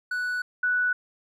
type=tone pair in turn; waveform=triangle / sine; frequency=1480 / 1480 Hz; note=F#6 / F#6; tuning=0 / 0 cents; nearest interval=unison; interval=0 cents; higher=neither; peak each=-24 / -21 dBFS; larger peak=second; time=0.11-0.42 / 0.63-0.93 s; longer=first; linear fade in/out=5 ms; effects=none